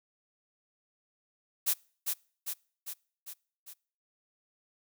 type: noise with echo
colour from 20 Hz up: blue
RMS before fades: -27 dBFS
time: 1.66-1.74 s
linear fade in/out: 20 ms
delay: 400 ms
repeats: 5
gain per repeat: -4 dB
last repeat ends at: 3.74 s
effects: noise-tail reverb RT60 0.5 s tail -26 dB re dry